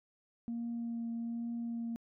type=tone with vibrato; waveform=sine; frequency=233.1 Hz; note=A#3; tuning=in tune; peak=-34 dBFS; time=0.48-1.96 s; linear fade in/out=0 ms; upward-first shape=triangle; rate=1.2 Hz; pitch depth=14 cents each way; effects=tanh soft clip ceiling -32 dBFS